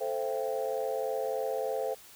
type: chord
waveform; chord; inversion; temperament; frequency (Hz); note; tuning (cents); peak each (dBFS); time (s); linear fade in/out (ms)
sine; A minor seventh; none; equal with one note detuned; 440 / 523.3 / 673.5 / 784; A4 / C5 / E5 / G5; 0 / 0 / +37 / 0; -34 / -32 / -36 / -38; 0-1.95; 20
effects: tanh soft clip ceiling -21 dBFS + white hiss -53 dBFS RMS until 2.15 s